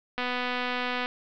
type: click train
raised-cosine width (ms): 0.3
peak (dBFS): -14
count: 219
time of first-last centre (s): 0.18-1.059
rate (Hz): 248
effects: low-pass 4000 Hz 12 dB/octave